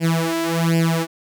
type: tone with flanger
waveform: sawtooth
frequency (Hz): 165.3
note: E3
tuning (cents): +5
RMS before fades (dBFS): -19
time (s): 0-1.07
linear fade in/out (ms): 50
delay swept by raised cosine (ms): 0.39 to 3.09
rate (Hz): 1.3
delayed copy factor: +0.9
effects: none